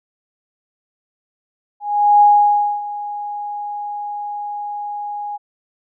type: tone with ADSR envelope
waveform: sine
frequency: 826 Hz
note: G#5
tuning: 10 cents flat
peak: -6 dBFS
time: 1.8-5.38 s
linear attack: 410 ms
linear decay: 600 ms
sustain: -17 dB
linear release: 25 ms
effects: none